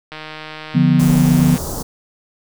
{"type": "click train", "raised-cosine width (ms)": 0.3, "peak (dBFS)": -15, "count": 227, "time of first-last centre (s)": [0.12, 1.578], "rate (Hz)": 155}
{"type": "chord", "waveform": "sine", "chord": "B diminished", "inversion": "first", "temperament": "equal", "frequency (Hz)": [146.83, 174.61, 246.9], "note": ["D3", "F3", "B3"], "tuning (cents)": [0, 0, 0], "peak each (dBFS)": -14, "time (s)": [0.74, 1.57], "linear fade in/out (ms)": 20}
{"type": "band-stop noise", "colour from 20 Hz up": "pink", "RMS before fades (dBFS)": -25, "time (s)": [0.99, 1.83], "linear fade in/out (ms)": 10, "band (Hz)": [1100, 5100], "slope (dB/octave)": 24}
{"effects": []}